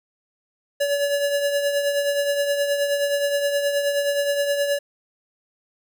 square tone with tremolo, 570 Hz, C#5, 48 cents sharp, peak -18 dBFS, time 0.8-4.79 s, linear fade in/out 10 ms, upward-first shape triangle, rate 9.5 Hz, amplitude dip 55%, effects none

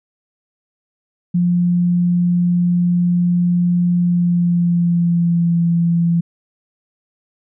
sine tone with pitch glide, 175.7 to 169.62 Hz, F3 to E3, +11 to +50 cents, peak -12 dBFS, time 1.34-6.21 s, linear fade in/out 10 ms, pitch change -61 cents, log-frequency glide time 3.97-5.6 s, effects none

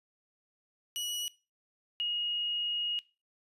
sawtooth / sine tone pair in turn, 2923 / 2876 Hz, F#7 / F#7, -22 / -50 cents, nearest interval unison, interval 28 cents, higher first, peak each -30 / -29 dBFS, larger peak second, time 0.96-1.28 / 2-2.99 s, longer second, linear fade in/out 0 ms, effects noise-tail reverb RT60 0.3 s tail -21 dB re dry + resampled to 32000 Hz

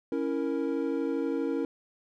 triangle chord, A# diminished, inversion first, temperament equal, 277.2 / 329.6 / 466.2 Hz, C#4 / E4 / A#4, 0 / 0 / 0 cents, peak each -29 / -30 / -30 dBFS, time 0.12-1.65 s, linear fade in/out 2 ms, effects none

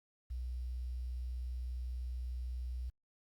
sine tone with quantisation, 61.7 Hz, B1, 1 cent flat, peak -37 dBFS, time 0.3-2.9 s, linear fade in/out 10 ms, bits 11, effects Opus 48 kbps

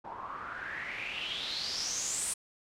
white noise with low-pass filter sweep, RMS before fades -37 dBFS, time 0.04-2.34 s, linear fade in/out 10 ms, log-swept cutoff 870 to 9200 Hz, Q 6.5, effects none

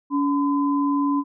sine tone pair together, 283.4 / 1015.8 Hz, C#4 / B5, +38 / +48 cents, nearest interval octave + minor seventh, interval 2210 cents, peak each -19 / -25 dBFS, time 0.1-1.24 s, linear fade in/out 50 ms, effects none

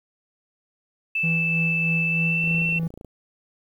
sine tone with pitch glide, 2637 to 2696 Hz, E7 to E7, 0 to +38 cents, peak -21 dBFS, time 1.15-2.79 s, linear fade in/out 5 ms, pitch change +38 cents, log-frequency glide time 2.07-2.66 s
triangle tone with tremolo, 164.81 Hz, E3, in tune, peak -20 dBFS, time 1.23-2.88 s, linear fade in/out 10 ms, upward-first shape sine, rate 3.2 Hz, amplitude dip 40%
click train, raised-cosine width 2 ms, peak -27 dBFS, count 18, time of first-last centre 2.44-3.047 s, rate 28 Hz
effects 9-bit

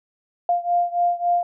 sine beating tone pair, 698.5 / 702.1 Hz, F5 / F5, 0 / +9 cents, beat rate 3.6 Hz, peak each -20 / -22 dBFS, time 0.49-1.43 s, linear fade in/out 2 ms, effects none

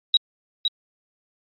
sine tone with echo, 3844 Hz, B7, 48 cents flat, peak -12 dBFS, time 0.14-0.17 s, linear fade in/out 2 ms, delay 510 ms, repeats 1, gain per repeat -6 dB, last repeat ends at 0.68 s, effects MP3 32 kbps

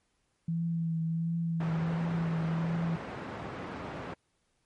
sine tone with vibrato, 165.2 Hz, E3, 4 cents sharp, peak -28 dBFS, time 0.48-2.96 s, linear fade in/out 5 ms, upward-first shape triangle, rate 1.4 Hz, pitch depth 30 cents each way
pink band-pass noise, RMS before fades -40 dBFS, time 1.6-4.14 s, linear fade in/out 5 ms, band 120 to 1600 Hz, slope 12 dB/octave
effects pink hiss -75 dBFS RMS until 4.65 s + MP3 48 kbps

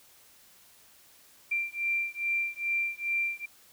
sine beating tone pair, 2363 / 2365.4 Hz, D7 / D7, +10 / +12 cents, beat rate 2.4 Hz, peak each -31 dBFS, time 1.51-3.46 s, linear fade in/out 10 ms, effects white hiss -58 dBFS RMS until 3.72 s

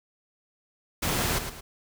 pink noise with echo, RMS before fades -27 dBFS, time 1.02-1.39 s, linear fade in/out 10 ms, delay 110 ms, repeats 2, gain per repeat -8 dB, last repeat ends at 1.61 s, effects none

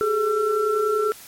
sine tone cluster, 396.9 / 427.2 / 1348 Hz, G4 / G#4 / E6, +22 / +49 / +38 cents, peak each -28 / -20 / -24 dBFS, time 0.01-1.12 s, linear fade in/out 0 ms, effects white hiss -43 dBFS RMS until 1.27 s + MP3 64 kbps

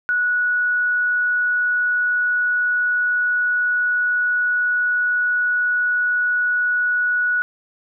sine tone, 1467 Hz, F#6, 15 cents flat, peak -16 dBFS, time 0.09-7.42 s, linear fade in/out 0 ms, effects none

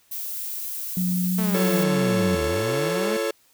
violet noise, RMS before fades -31 dBFS, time 0.11-1.84 s, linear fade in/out 10 ms
sine tone with pitch glide, 181.3 to 186.29 Hz, F#3 to F#3, -35 to +12 cents, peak -21 dBFS, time 0.97-2.35 s, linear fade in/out 2 ms, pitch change +47 cents, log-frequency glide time 1.22-1.67 s
sawtooth linear two-way sweep, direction down then up, 223.3 to 72 to 223.3 Hz, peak -23 dBFS, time 1.38-3.17 s, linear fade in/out 5 ms, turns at 2.45 s
45% pulse chord, F augmented, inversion none, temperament equal with one note detuned, 343.6 / 440 / 554.4 Hz, F4 / A4 / C#5, -28 / 0 / 0 cents, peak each -30 / -26 / -27 dBFS, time 1.54-3.31 s, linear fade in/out 5 ms
effects white hiss -60 dBFS RMS until 3.53 s

